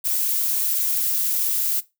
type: noise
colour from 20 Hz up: violet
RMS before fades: -22 dBFS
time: 0.04-1.81 s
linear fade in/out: 20 ms
effects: noise-tail reverb RT60 0.2 s tail -17 dB re dry